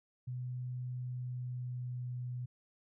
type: tone with pitch glide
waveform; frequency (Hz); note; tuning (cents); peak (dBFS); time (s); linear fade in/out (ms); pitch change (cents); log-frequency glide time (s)
sine; 125.2 to 123.98; B2 to B2; +24 to +7; -37; 0.27-2.46; 10; -17; 0.95-2.11
effects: none